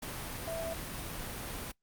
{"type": "tone in noise", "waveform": "sine", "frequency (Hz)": 659.3, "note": "E5", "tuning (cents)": 0, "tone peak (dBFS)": -35, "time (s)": [0.47, 0.74], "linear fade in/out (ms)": 10, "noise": "pink", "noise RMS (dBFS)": -40, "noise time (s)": [0.02, 1.72], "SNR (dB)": 2, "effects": ["noise-tail reverb RT60 0.1 s tail -21 dB re dry", "Opus 48 kbps"]}